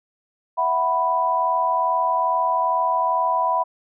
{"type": "chord", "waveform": "sine", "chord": "E suspended second", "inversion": "none", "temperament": "just", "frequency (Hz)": [659.3, 741.7, 988.9], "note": ["E5", "F#5", "B5"], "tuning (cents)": [0, 4, 2], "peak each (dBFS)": [-25, -25, -19], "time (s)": [0.57, 3.64], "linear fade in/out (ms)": 20, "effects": []}